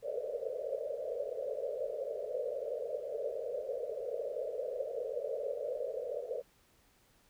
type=band-pass noise; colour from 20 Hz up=white; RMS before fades=-38 dBFS; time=0.02-6.43 s; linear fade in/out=50 ms; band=440 to 610 Hz; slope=96 dB/octave; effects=pink hiss -68 dBFS RMS until 7.29 s